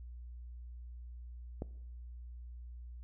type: click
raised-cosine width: 2 ms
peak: -25 dBFS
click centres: 1.621 s
effects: noise-tail reverb RT60 0.8 s tail -20 dB re dry + added 60 Hz sine -45 dBFS peak until 3.03 s